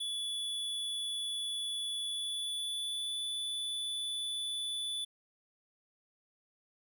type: tone with pitch glide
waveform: square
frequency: 3430 to 3474 Hz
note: A7 to A7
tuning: -45 to -23 cents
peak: -35 dBFS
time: 0-5.05 s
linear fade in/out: 10 ms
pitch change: +22 cents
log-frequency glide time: 2-3.19 s
effects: 12-bit